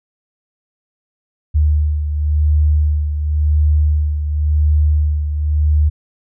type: beating tone pair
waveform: sine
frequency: 75.2 / 76.13 Hz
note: D2 / D#2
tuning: +42 / -37 cents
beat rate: 0.93 Hz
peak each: -12 / -20 dBFS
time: 1.54-5.9 s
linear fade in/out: 20 ms
effects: none